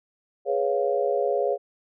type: chord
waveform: sine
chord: C# dominant seventh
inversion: second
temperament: equal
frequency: 415.3 / 493.9 / 554.4 / 698.5 Hz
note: G#4 / B4 / C#5 / E#5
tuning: 0 / 0 / 0 / 0 cents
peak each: -26 / -28 / -25 / -29 dBFS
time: 0.45-1.58 s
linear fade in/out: 50 ms
effects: none